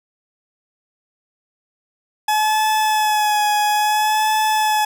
40% pulse tone with vibrato, 851 Hz, G#5, 42 cents sharp, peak -14 dBFS, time 2.28-4.85 s, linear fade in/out 5 ms, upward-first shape sine, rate 0.59 Hz, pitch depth 27 cents each way, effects none

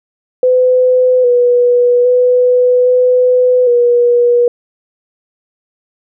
sine tone with pitch steps, 506 / 488 / 497.1 / 501 / 481.8 Hz, B4 / B4 / B4 / B4 / B4, +42 / -21 / +11 / +25 / -43 cents, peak -6 dBFS, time 0.43-4.48 s, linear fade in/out 2 ms, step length 810 ms, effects none

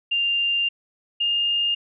sine tone pair in turn, 2794 / 2822 Hz, F7 / F7, 0 / +17 cents, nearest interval unison, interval 17 cents, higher second, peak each -19 dBFS, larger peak neither, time 0.11-0.69 / 1.2-1.75 s, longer first, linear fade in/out 10 ms, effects none

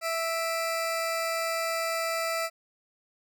20% pulse tone pair together, 659.3 / 2362 Hz, E5 / D7, 0 / +9 cents, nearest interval octave + minor seventh, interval 2209 cents, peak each -23 / -32 dBFS, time 0.01-2.5 s, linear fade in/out 50 ms, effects none

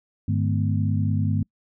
harmonic tone with a mistuned harmonic, 50.3 Hz, G1, 45 cents sharp, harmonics 2 / 3 / 4 / 5, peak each -22 / -26 / -28 / -30 dBFS, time 0.28-1.43 s, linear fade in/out 5 ms, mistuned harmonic 4, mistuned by +120 cents, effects noise-tail reverb RT60 0.1 s tail -26 dB re dry

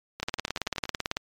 two click trains, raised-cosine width 0.2 ms, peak -10 / -18 dBFS, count 18 / 9, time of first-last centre 0.23-1.169 / 0.2-0.948 s, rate 18.1 / 10.7 Hz, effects MP3 96 kbps

